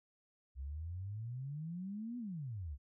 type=exponential two-way sweep; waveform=sine; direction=up then down; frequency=64 to 249.2 to 64 Hz; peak=-40 dBFS; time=0.55-2.78 s; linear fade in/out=50 ms; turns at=2.18 s; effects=none